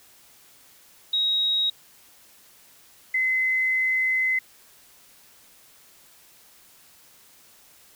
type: tone pair in turn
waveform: sine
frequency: 3796 / 2045 Hz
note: A#7 / C7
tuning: +31 / -40 cents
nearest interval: major seventh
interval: 1071 cents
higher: first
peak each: -20 / -20 dBFS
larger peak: neither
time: 1.13-1.7 / 3.14-4.39 s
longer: second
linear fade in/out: 5 ms
effects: white hiss -54 dBFS RMS until 7.95 s